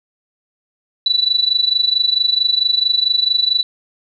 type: tone with amplitude modulation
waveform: sine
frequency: 3960 Hz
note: B7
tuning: 4 cents sharp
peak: -9 dBFS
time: 1.06-3.63 s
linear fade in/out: 2 ms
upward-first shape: sine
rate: 24.5 Hz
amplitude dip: 85%
effects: none